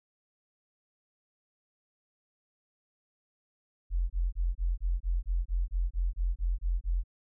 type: tone bursts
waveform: sine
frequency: 43.57 Hz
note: F1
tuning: 3 cents flat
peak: -25 dBFS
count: 14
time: 3.9-7.038 s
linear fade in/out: 50 ms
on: 200 ms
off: 26 ms
effects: none